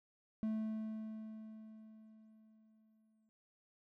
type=tone with exponential decay; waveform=triangle; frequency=218.4 Hz; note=A3; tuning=13 cents flat; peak=-32 dBFS; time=0.43-3.29 s; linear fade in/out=0 ms; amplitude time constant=620 ms; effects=none